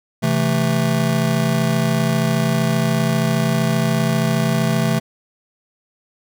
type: chord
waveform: square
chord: A minor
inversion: first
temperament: just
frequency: 132 / 165 / 220 Hz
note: C3 / E3 / A3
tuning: +16 / +2 / 0 cents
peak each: -21 dBFS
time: 0.22-5 s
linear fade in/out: 20 ms
effects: none